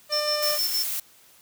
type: tone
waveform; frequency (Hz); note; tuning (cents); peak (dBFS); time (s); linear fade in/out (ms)
sawtooth; 598; D5; +31; -22; 0.09-0.59; 50
type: tone with tremolo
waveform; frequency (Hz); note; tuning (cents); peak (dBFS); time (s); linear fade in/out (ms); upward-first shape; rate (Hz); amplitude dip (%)
triangle; 5350; E8; +25; -22; 0.12-0.84; 5; square; 6.4; 60
type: noise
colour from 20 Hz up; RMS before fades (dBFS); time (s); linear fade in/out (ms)
blue; -29; 0.42-1; 5
effects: white hiss -55 dBFS RMS until 1.41 s